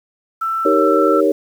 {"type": "tone", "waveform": "sine", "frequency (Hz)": 1332, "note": "E6", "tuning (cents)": 18, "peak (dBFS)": -17, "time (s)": [0.41, 1.21], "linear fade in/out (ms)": 10}
{"type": "chord", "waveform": "sine", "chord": "Eb dominant seventh", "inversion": "none", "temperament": "equal", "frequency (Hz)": [311.1, 392, 466.2, 554.4], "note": ["Eb4", "G4", "Bb4", "Db5"], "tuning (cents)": [0, 0, 0, 0], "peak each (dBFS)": -17, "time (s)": [0.65, 1.32], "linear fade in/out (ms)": 5}
{"effects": ["7-bit"]}